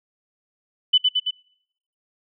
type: tone with echo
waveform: sine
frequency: 3000 Hz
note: F#7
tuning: 23 cents sharp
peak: -11 dBFS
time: 0.93-0.98 s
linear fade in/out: 10 ms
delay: 110 ms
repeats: 3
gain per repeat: -3 dB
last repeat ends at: 1.31 s
effects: noise-tail reverb RT60 0.7 s tail -25 dB re dry